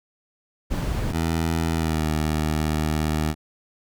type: noise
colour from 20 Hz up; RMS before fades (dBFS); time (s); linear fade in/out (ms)
brown; -25; 0.7-1.13; 20
type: tone with pitch glide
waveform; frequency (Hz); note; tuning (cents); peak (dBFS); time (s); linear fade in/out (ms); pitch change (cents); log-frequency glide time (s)
15% pulse; 81.9 to 77.3; E2 to D#2; -11 to -11; -15; 1.11-3.35; 50; -100; 1.73-2.09
effects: none